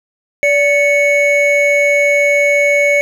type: tone pair together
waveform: triangle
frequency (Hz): 577.5 / 2217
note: D5 / C#7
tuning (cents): -29 / 0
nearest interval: octave + major seventh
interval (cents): 2329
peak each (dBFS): -10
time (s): 0.43-3.01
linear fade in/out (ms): 0
effects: none